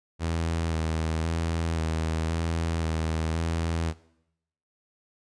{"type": "tone with vibrato", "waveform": "sawtooth", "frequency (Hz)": 81.4, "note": "E2", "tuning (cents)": -21, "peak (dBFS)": -22, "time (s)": [0.19, 3.94], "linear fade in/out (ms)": 50, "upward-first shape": "square", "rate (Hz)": 0.95, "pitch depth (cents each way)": 25, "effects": ["noise-tail reverb RT60 0.8 s tail -20 dB re dry", "resampled to 22050 Hz"]}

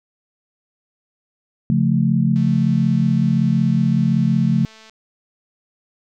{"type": "chord", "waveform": "sine", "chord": "Db augmented", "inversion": "none", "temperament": "equal", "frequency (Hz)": [138.59, 174.61, 220], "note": ["Db3", "F3", "A3"], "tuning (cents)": [0, 0, 0], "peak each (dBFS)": -18, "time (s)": [1.7, 4.65], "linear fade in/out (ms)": 0}
{"type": "click train", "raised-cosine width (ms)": 0.2, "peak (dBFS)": -28, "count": 559, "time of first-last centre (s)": [2.36, 4.896], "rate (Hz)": 220}
{"effects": []}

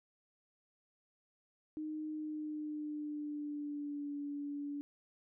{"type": "tone with pitch glide", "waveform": "sine", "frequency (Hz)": [308.2, 287.6], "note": ["D#4", "D4"], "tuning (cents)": [-16, -36], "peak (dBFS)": -38, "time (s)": [1.77, 4.81], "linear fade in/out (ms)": 0, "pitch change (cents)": -120, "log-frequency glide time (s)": [2.09, 4.15], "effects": []}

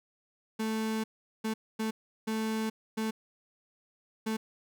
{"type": "tone bursts at uneven times", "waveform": "35% pulse", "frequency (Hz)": 220, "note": "A3", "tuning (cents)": 0, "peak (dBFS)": -28, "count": 6, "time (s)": [[0.59, 1.04], [1.44, 1.54], [1.79, 1.91], [2.27, 2.7], [2.97, 3.11], [4.26, 4.37]], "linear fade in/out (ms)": 10, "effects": []}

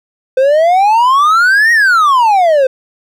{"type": "exponential two-way sweep", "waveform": "triangle", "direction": "up then down", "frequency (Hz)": [509, 1900, 509], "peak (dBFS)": -4, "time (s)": [0.37, 2.67], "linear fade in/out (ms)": 5, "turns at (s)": 1.72, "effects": []}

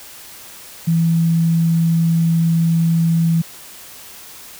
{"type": "tone", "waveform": "sine", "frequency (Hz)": 165.5, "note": "E3", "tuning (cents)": 7, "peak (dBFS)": -12, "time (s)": [0.87, 3.42], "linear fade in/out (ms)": 10, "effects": ["white hiss -38 dBFS RMS until 4.59 s"]}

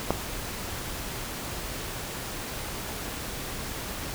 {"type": "click", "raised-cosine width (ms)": 1, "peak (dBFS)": -8, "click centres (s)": 0.106, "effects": ["pink hiss -35 dBFS RMS until 4.14 s"]}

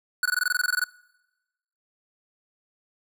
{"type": "tone bursts", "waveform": "square", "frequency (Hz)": 1476, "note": "F#6", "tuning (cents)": -5, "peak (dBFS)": -21, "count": 14, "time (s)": [0.23, 0.84], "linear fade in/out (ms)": 2, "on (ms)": 25, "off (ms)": 20, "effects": ["noise-tail reverb RT60 1.0 s tail -23 dB re dry"]}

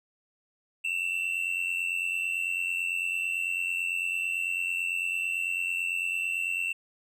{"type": "tone pair together", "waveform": "triangle", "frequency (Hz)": [2655, 2744], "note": ["E7", "F7"], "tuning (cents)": [12, -31], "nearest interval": "minor second", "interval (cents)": 57, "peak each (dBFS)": [-28, -30], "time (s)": [0.84, 6.73], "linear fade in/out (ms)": 10, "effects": []}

